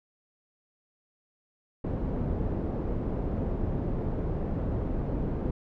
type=low-pass noise; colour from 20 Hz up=pink; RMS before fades=-30 dBFS; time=1.84-5.51 s; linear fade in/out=5 ms; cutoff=460 Hz; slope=12 dB/octave; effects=none